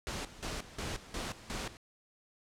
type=noise with tremolo; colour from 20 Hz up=pink; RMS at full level=-38 dBFS; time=0.07-1.77 s; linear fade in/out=0 ms; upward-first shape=square; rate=2.8 Hz; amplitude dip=80%; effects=low-pass 8000 Hz 12 dB/octave